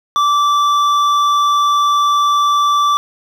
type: tone with hard clipping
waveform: sine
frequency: 1165 Hz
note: D6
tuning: 14 cents flat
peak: -12 dBFS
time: 0.16-2.97 s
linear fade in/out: 0 ms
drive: 8 dB
effects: none